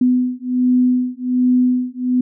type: beating tone pair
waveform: sine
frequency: 250 / 251.3 Hz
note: B3 / B3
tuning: +21 / +30 cents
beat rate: 1.3 Hz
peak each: -16 dBFS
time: 0.01-2.21 s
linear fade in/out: 5 ms
effects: none

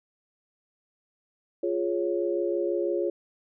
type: chord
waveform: sine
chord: Db major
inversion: first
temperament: equal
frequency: 349.2 / 415.3 / 554.4 Hz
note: F4 / Ab4 / Db5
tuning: 0 / 0 / 0 cents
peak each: -27 / -30 / -30 dBFS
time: 1.63-3.1 s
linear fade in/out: 5 ms
effects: none

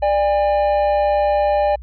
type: tone pair together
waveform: triangle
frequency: 593.8 / 811 Hz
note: D5 / G#5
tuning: +19 / -41 cents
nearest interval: perfect fourth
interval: 540 cents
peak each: -14 / -16 dBFS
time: 0.02-1.76 s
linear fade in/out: 10 ms
effects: added 60 Hz sine -32 dBFS peak until 1.82 s + resampled to 11025 Hz

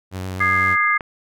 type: tone with vibrato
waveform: sawtooth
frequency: 93.3 Hz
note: F#2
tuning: 15 cents sharp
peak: -22 dBFS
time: 0.11-0.77 s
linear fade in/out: 50 ms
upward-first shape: sine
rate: 7.7 Hz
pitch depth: 22 cents each way
type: chord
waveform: sine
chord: Ab major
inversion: second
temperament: equal with one note detuned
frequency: 1222.4 / 1661.2 / 2093 Hz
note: Eb6 / Ab6 / C7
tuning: -31 / 0 / 0 cents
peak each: -19 / -21 / -18 dBFS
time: 0.4-0.98 s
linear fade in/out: 10 ms
type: click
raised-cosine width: 0.5 ms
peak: -15 dBFS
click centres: 1.008 s
effects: none

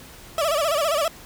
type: tone with vibrato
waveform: 30% pulse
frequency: 617 Hz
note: D#5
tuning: 15 cents flat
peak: -17 dBFS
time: 0.38-1.08 s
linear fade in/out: 2 ms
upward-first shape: sine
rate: 15 Hz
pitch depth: 150 cents each way
effects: pink hiss -44 dBFS RMS until 1.25 s

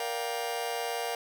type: chord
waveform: sawtooth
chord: G minor seventh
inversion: first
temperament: just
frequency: 470.4 / 588 / 705.6 / 784 Hz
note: Bb4 / D5 / F5 / G5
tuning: +16 / +2 / +18 / 0 cents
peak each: -31 / -37 / -31 / -34 dBFS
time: 0-1.15 s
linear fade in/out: 2 ms
effects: none

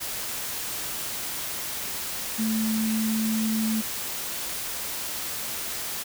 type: tone in noise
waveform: sine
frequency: 220 Hz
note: A3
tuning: in tune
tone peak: -23 dBFS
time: 2.38-3.82 s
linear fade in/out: 20 ms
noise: white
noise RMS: -32 dBFS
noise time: 0-6.04 s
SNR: +6 dB
effects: none

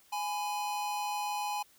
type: tone pair together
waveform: square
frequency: 830.6 / 1003.3 Hz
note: G#5 / B5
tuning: 0 / +27 cents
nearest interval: minor third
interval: 327 cents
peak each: -34 / -39 dBFS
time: 0.12-1.63 s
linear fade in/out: 10 ms
effects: white hiss -63 dBFS RMS until 1.78 s

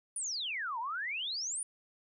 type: exponential two-way sweep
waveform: sine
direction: down then up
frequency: 9956 to 880 to 9956 Hz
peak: -34 dBFS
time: 0.16-1.63 s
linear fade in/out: 2 ms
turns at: 0.79 s
effects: none

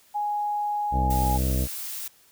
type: tone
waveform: sine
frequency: 830.6 Hz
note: G#5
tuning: in tune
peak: -24 dBFS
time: 0.14-1.38 s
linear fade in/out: 20 ms
type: harmonic tone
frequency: 64.5 Hz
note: C2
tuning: 24 cents flat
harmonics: 1 / 2 / 3 / 4 / 5 / 7 / 8 / 9 / 10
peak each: -23 / -29 / -33 / -35 / -37 / -40 / -41 / -42 / -43 dBFS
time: 0.91-1.68 s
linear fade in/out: 50 ms
type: noise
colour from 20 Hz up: blue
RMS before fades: -34 dBFS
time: 1.1-2.08 s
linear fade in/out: 5 ms
effects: white hiss -58 dBFS RMS until 2.31 s

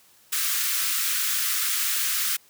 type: high-pass noise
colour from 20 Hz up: white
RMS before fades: -25 dBFS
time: 0.32-2.37 s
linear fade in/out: 10 ms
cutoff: 1200 Hz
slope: 48 dB/octave
effects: white hiss -57 dBFS RMS until 2.49 s + high-pass 60 Hz 12 dB/octave

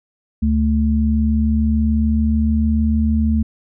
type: tone pair together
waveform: sine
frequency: 73.5 / 220.3 Hz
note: D2 / A3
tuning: +2 / +2 cents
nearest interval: octave + perfect fifth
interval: 1900 cents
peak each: -16 dBFS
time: 0.42-3.43 s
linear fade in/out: 10 ms
effects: none

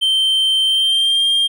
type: tone with pitch glide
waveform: triangle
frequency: 3120 to 3202 Hz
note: G7 to G7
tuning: -9 to +36 cents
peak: -11 dBFS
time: 0.01-1.48 s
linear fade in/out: 20 ms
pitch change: +45 cents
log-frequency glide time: 0.65-1.24 s
effects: none

